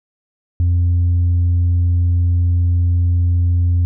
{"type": "tone with tanh clipping", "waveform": "sine", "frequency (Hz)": 87.31, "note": "F2", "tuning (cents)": 0, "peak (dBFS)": -12, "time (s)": [0.6, 3.85], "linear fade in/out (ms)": 0, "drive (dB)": 1, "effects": []}